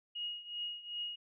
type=tone with tremolo; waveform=sine; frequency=2879 Hz; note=F#7; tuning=48 cents flat; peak=-35 dBFS; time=0.15-1.16 s; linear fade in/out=10 ms; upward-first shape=triangle; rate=2.6 Hz; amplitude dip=85%; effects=none